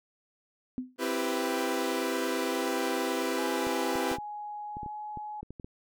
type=tone with exponential decay; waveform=sine; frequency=254.1 Hz; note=B3; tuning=49 cents sharp; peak=-27 dBFS; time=0.78-0.96 s; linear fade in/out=0 ms; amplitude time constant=39 ms
type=chord; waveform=sawtooth; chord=C major seventh; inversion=none; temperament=equal with one note detuned; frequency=261.6 / 333.1 / 392 / 493.9 Hz; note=C4 / E4 / G4 / B4; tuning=0 / +18 / 0 / 0 cents; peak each=-30 dBFS; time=0.98-4.18 s; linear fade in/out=50 ms
type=tone with pitch glide; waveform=sine; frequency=835 to 843.7 Hz; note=G#5 to G#5; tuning=+9 to +27 cents; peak=-36 dBFS; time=3.38-5.41 s; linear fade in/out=5 ms; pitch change=+18 cents; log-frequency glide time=4.65-4.91 s
type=clicks; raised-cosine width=3 ms; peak=-29 dBFS; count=12; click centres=3.669 / 3.956 / 4.115 / 4.185 / 4.769 / 4.832 / 4.862 / 5.173 / 5.43 / 5.506 / 5.598 / 5.645 s
effects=none